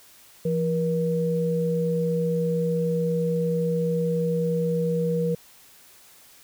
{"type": "tone pair together", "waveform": "sine", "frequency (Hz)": [168.89, 477.7], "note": ["E3", "A#4"], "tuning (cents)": [42, 42], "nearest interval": "octave + tritone", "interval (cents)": 1800, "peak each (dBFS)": -24, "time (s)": [0.45, 5.35], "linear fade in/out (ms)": 5, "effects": ["white hiss -52 dBFS RMS until 6.43 s"]}